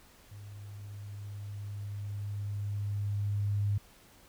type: tone with level ramp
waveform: sine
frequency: 102 Hz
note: G#2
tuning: 31 cents flat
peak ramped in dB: -44 to -26 dBFS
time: 0.31-3.78 s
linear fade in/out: 5 ms
effects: pink hiss -59 dBFS RMS until 4.28 s